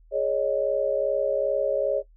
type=chord; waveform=sine; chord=Ab suspended fourth; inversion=none; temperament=equal with one note detuned; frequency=415.3 / 554.4 / 616.9 Hz; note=Ab4 / Db5 / Eb5; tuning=0 / 0 / -15 cents; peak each=-29 / -23 / -27 dBFS; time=0.11-2.03 s; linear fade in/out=50 ms; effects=noise-tail reverb RT60 0.1 s tail -18 dB re dry + added 40 Hz sine -51 dBFS peak until 2.16 s